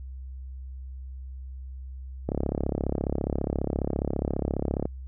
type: click train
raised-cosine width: 2 ms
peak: -13 dBFS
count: 90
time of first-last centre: 2.29-4.855 s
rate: 34.7 Hz
effects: added 65 Hz sine -36 dBFS peak until 5.07 s